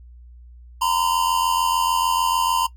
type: tone pair together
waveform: square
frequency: 930.3 / 1017 Hz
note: A#5 / C6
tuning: -4 / -50 cents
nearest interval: major second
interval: 154 cents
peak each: -22 dBFS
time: 0.81-2.67 s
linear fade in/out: 10 ms
effects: noise-tail reverb RT60 0.1 s tail -18 dB re dry + added 60 Hz sine -41 dBFS peak until 2.76 s